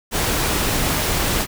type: noise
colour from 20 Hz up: pink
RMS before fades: -20 dBFS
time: 0.11-1.47 s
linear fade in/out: 50 ms
effects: none